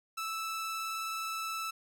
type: tone with vibrato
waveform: sawtooth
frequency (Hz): 1316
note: E6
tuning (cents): -3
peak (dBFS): -31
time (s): 0.17-1.71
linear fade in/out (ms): 10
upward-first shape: triangle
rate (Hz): 19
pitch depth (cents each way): 11
effects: none